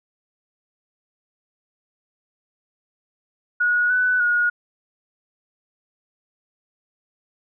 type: tone with pitch steps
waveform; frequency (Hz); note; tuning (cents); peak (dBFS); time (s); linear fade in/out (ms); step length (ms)
sine; 1454 / 1495 / 1443; F#6 / F#6 / F#6; -31 / +17 / -44; -16; 3.6-4.5; 10; 300
effects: none